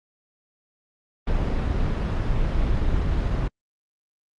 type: noise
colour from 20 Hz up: brown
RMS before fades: -22 dBFS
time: 1.27-3.48 s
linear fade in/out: 5 ms
effects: low-pass 4000 Hz 12 dB/octave + Opus 24 kbps